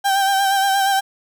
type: tone with vibrato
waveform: 35% pulse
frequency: 784 Hz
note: G5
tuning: in tune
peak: -13 dBFS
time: 0.04-1.01 s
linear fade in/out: 20 ms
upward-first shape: sine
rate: 8.5 Hz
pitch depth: 34 cents each way
effects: none